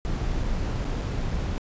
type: noise with dropouts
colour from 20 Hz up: brown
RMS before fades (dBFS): -27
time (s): 0.05-1.58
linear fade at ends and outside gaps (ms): 0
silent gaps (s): 0.436-0.441 / 0.843-0.85 / 1.014-1.018 / 1.308-1.312
effects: resampled to 16000 Hz